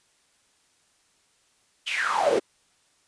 brown noise with high-pass filter sweep, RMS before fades -24 dBFS, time 1.86-2.4 s, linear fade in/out 20 ms, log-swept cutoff 3100 to 370 Hz, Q 8.7, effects white hiss -65 dBFS RMS until 3.07 s + resampled to 22050 Hz

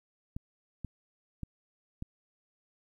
clicks, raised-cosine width 5 ms, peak -25 dBFS, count 4, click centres 0.365 / 0.847 / 1.433 / 2.024 s, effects 11-bit

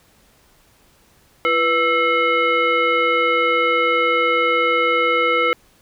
sine tone with frequency modulation, 1322 Hz, E6, 5 cents sharp, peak -14 dBFS, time 1.45-5.53 s, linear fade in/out 0 ms, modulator 830 Hz, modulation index 1.4, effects pink hiss -55 dBFS RMS until 5.81 s

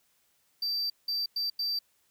triangle tone bursts at uneven times, 4668 Hz, D8, 11 cents flat, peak -27 dBFS, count 4, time 0.62-0.9 / 1.08-1.26 / 1.36-1.5 / 1.59-1.79 s, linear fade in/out 5 ms, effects white hiss -70 dBFS RMS until 2.1 s

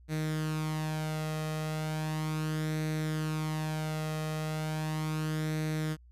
sawtooth tone with flanger, 155.56 Hz, D#3, in tune, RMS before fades -33 dBFS, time 0.08-5.97 s, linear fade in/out 50 ms, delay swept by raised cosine 0.49 to 1.59 ms, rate 0.36 Hz, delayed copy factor +0.5, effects added 60 Hz sine -53 dBFS peak until 6.11 s + resampled to 32000 Hz

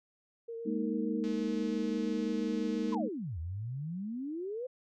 sine tone with vibrato, 459.9 Hz, A#4, 23 cents flat, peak -38 dBFS, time 0.48-2.98 s, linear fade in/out 10 ms, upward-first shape sine, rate 8.9 Hz, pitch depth 19 cents each way
sine chord, Ab suspended second, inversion none, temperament just, 207.7 / 233.6 / 311.5 Hz, Ab3 / Bb3 / Eb4, 0 / +4 / +2 cents, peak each -35 dBFS, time 0.65-3.09 s, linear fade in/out 20 ms
click train, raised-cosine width 0.2 ms, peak -34 dBFS, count 366, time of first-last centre 1.24-2.946 s, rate 214 Hz
sine exponential two-way sweep, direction down then up, 1085 to 77.3 to 522 Hz, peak -35 dBFS, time 2.92-4.67 s, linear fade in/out 10 ms, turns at 3.39 s
effects none

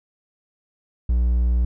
triangle tone, 60 Hz, B1, 49 cents flat, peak -14 dBFS, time 1.09-1.65 s, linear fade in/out 5 ms, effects none

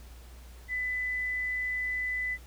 sine tone, 2000 Hz, B6, 21 cents sharp, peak -29 dBFS, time 0.68-2.38 s, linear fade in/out 50 ms, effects added 60 Hz sine -46 dBFS peak until 2.46 s + pink hiss -56 dBFS RMS until 2.46 s

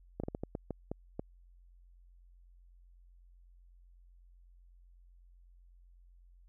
slowing click train, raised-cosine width 2 ms, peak -23 dBFS, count 9, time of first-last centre 0.2-1.195 s, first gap 36 ms, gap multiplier 1.34, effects added 44 Hz sine -57 dBFS peak until 6.48 s

